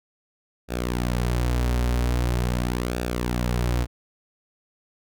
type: tone with flanger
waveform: sawtooth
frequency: 60.6 Hz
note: B1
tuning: 32 cents flat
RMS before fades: -24 dBFS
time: 0.68-3.87 s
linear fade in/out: 50 ms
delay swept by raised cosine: 0.96 to 6.16 ms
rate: 0.43 Hz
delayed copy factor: -0.6
effects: none